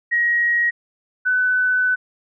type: tone pair in turn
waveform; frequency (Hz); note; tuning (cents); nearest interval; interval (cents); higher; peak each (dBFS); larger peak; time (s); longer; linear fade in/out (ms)
sine; 1893 / 1502.5; A#6 / F#6; +26 / +26; major third; 400; first; -15; neither; 0.11-0.71 / 1.25-1.96; second; 20
effects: none